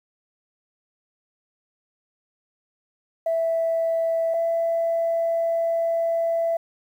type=tone pair in turn; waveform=sine; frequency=659.3 / 666.6 Hz; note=E5 / E5; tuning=0 / +19 cents; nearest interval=unison; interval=19 cents; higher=second; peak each=-19 dBFS; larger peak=neither; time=3.26-4.34 / 4.34-6.57 s; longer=second; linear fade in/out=5 ms; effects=tanh soft clip ceiling -15 dBFS + 9-bit